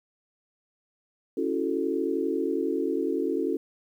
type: chord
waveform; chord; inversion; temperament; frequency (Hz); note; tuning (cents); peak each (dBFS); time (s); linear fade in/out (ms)
sine; F# minor seventh; second; equal; 277.2 / 329.6 / 370 / 440; C#4 / E4 / F#4 / A4; 0 / 0 / 0 / 0; -30; 1.37-3.57; 5
effects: 10-bit